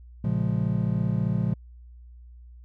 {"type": "chord", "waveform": "triangle", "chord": "Bb minor seventh", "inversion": "none", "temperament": "just", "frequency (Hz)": [116.54, 139.85, 174.81, 209.8], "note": ["Bb2", "Db3", "F3", "Ab3"], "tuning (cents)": [0, 16, 2, 18], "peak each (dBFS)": [-25, -27, -25, -29], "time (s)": [0.24, 1.54], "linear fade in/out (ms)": 5, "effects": ["added 60 Hz sine -44 dBFS peak until 2.64 s"]}